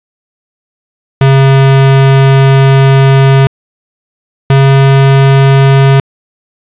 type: tone pair in turn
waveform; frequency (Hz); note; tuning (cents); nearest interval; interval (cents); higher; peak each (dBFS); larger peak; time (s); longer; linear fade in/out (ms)
square; 135.5 / 136.28; C#3 / C#3; -39 / -29; unison; 10; second; -3; neither; 1.21-3.47 / 4.5-6; first; 2
effects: resampled to 8000 Hz + 7-bit